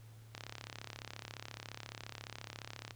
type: click train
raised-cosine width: 0.2 ms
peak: -26 dBFS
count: 89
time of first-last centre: 0.35-2.908 s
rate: 34.4 Hz
effects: added 111 Hz sine -53 dBFS peak until 2.95 s + pink hiss -65 dBFS RMS until 2.95 s